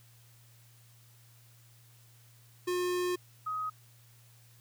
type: tone pair in turn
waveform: square / sine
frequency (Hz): 358.6 / 1259.2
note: F4 / D#6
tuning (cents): +46 / +20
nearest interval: octave + minor seventh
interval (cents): 2174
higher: second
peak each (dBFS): -30 / -32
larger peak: first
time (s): 2.67-3.16 / 3.46-3.7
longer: first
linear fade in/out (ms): 10
effects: added 117 Hz sine -58 dBFS peak until 4.6 s + white hiss -63 dBFS RMS until 4.6 s